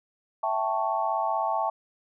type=chord; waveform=sine; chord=A dominant seventh; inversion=second; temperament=equal; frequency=659.3 / 784 / 880 / 1108.7 Hz; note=E5 / G5 / A5 / C#6; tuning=0 / 0 / 0 / 0 cents; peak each=-30 / -30 / -28 / -31 dBFS; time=0.43-1.7 s; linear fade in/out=5 ms; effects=none